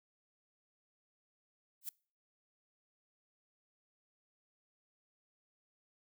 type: noise with exponential growth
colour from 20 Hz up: violet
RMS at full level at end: -34 dBFS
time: 1.81-1.89 s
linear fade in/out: 5 ms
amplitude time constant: 16 ms
effects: noise-tail reverb RT60 0.4 s tail -25 dB re dry